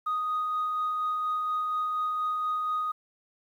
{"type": "tone with tremolo", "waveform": "sine", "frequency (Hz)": 1244.5, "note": "D#6", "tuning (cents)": 0, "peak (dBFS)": -24, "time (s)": [0.06, 2.92], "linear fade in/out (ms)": 10, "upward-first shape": "sine", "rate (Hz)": 4.2, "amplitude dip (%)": 25, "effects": ["tanh soft clip ceiling -23 dBFS", "10-bit"]}